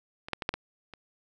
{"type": "clicks", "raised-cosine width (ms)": 0.3, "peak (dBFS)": [-24, -12, -17, -10, -16, -28], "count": 6, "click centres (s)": [0.285, 0.333, 0.422, 0.491, 0.54, 0.937], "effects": []}